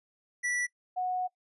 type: tone pair in turn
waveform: square / sine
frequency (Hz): 1958 / 733.4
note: B6 / F#5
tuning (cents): -15 / -15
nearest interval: octave + perfect fourth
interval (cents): 1700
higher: first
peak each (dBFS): -29 / -28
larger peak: second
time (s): 0.43-0.67 / 0.96-1.28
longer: second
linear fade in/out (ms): 20
effects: noise-tail reverb RT60 0.1 s tail -22 dB re dry + resampled to 24000 Hz